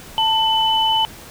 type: tone pair together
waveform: sine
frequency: 887 / 3005 Hz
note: A5 / F#7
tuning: +14 / +26 cents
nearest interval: octave + major sixth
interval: 2112 cents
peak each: -17 dBFS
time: 0.18-1.05 s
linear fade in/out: 0 ms
effects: pink hiss -39 dBFS RMS until 1.3 s